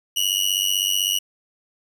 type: tone with amplitude modulation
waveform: sawtooth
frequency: 2906 Hz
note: F#7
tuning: 32 cents flat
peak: -12 dBFS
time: 0.16-1.19 s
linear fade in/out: 10 ms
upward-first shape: sine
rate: 95.9 Hz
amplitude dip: 95%
effects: none